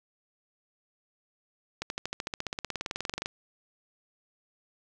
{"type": "accelerating click train", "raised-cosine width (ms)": 0.2, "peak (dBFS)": -15, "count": 26, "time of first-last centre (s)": [1.82, 3.259], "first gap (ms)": 81, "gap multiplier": 0.97, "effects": []}